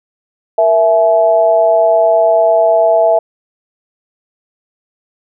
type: tone with amplitude modulation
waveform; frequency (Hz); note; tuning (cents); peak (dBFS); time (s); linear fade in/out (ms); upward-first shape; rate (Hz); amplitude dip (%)
sine; 659.3; E5; 0; -3; 0.58-3.19; 5; sine; 191; 80
effects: none